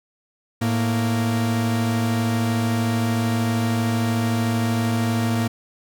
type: tone pair together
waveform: 45% pulse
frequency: 110 / 233.1 Hz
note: A2 / A#3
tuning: 0 / 0 cents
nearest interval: octave + minor second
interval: 1300 cents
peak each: -22 dBFS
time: 0.61-5.48 s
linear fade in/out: 10 ms
effects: none